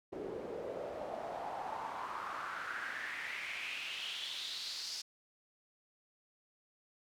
pink noise with band-pass filter sweep, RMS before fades -42 dBFS, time 0.12-5.02 s, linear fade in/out 10 ms, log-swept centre 370 to 5100 Hz, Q 4.4, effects none

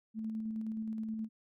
sine tone with tremolo, 220 Hz, A3, in tune, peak -34 dBFS, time 0.14-1.29 s, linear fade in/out 50 ms, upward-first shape square, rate 9.5 Hz, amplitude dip 25%, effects none

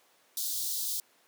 white high-pass noise, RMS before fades -33 dBFS, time 0.37-1 s, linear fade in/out 2 ms, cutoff 3600 Hz, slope 48 dB/octave, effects pink hiss -64 dBFS RMS until 1.27 s + high-pass 400 Hz 12 dB/octave

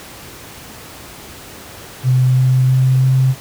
sine tone with pitch steps, 128 / 129.04 / 130.09 / 131.14 Hz, C3 / C3 / C3 / C3, -38 / -24 / -10 / +4 cents, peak -9 dBFS, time 2.03-3.35 s, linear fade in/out 50 ms, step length 330 ms, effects pink hiss -35 dBFS RMS until 3.4 s + high-pass 60 Hz 12 dB/octave

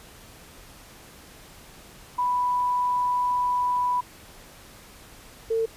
sine tone pair in turn, 987.8 / 450.6 Hz, B5 / A4, 0 / +41 cents, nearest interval octave + major second, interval 1359 cents, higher first, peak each -21 dBFS, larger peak neither, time 2.18-4.01 / 5.5-5.66 s, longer first, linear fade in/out 10 ms, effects pink hiss -48 dBFS RMS until 5.76 s + resampled to 32000 Hz

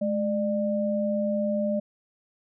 sine tone pair together, 211.6 / 598.5 Hz, G#3 / D5, +33 / +33 cents, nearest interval octave + tritone, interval 1800 cents, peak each -26 dBFS, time 0.01-1.8 s, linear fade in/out 10 ms, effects none

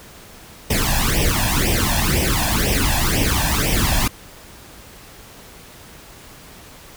pink noise with flanger, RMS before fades -18 dBFS, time 0.7-4.08 s, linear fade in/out 5 ms, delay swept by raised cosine 0.35 to 1.2 ms, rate 2 Hz, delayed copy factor +0.85, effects pink hiss -42 dBFS RMS until 6.96 s

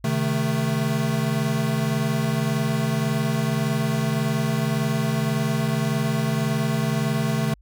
square chord, A diminished, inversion first, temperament equal with one note detuned, 133.79 / 155.56 / 220 Hz, C3 / Eb3 / A3, +39 / 0 / 0 cents, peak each -26 dBFS, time 0.04-7.54 s, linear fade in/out 5 ms, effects added 50 Hz sine -51 dBFS peak until 7.61 s

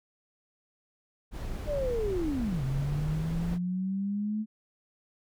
brown noise, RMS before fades -35 dBFS, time 1.31-3.59 s, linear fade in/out 50 ms
sine linear two-way sweep, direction down then up, 612 to 131.1 to 218.1 Hz, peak -28 dBFS, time 1.66-4.46 s, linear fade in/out 50 ms, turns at 2.63 s
effects none

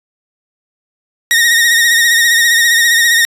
sawtooth tone with vibrato, 1864.7 Hz, A#6, in tune, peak -4 dBFS, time 1.31-3.25 s, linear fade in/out 0 ms, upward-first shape sine, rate 15 Hz, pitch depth 47 cents each way, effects resampled to 32000 Hz

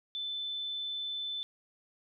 sine tone, 3520 Hz, A7, in tune, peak -34 dBFS, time 0.15-1.43 s, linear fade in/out 0 ms, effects none

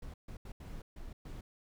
brown noise bursts at uneven times, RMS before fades -45 dBFS, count 6, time 0.02-0.14 / 0.28-0.37 / 0.45-0.52 / 0.6-0.82 / 0.96-1.13 / 1.25-1.41 s, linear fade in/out 5 ms, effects none

